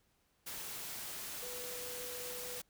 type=tone in noise; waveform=sine; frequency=493.9 Hz; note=B4; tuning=in tune; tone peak=-47 dBFS; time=1.42-2.6 s; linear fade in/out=10 ms; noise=white; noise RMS=-44 dBFS; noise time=0.46-2.62 s; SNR=-6 dB; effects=pink hiss -75 dBFS RMS until 2.69 s